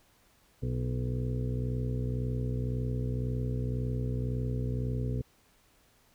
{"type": "harmonic tone with a mistuned harmonic", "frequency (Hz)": 61.9, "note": "B1", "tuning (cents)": 5, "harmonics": [1, 2, 3, 4, 5, 6, 7, 8], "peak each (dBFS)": [-35, -31, -45, -39, -49, -50, -42, -46], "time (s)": [0.62, 5.22], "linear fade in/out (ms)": 10, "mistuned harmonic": 6, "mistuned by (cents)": -66, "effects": ["pink hiss -65 dBFS RMS until 6.14 s"]}